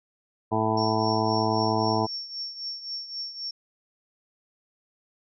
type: harmonic tone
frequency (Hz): 110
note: A2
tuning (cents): 0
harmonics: 1 / 2 / 3 / 4 / 6 / 7 / 8 / 9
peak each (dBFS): -30 / -30 / -30 / -30 / -30 / -30 / -30 / -30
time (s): 0.51-2.07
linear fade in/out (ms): 20
type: tone with tremolo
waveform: sine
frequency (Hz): 5470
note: F8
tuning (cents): -37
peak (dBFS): -29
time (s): 0.77-3.51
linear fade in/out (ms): 5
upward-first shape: triangle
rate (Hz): 3.8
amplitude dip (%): 75
effects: none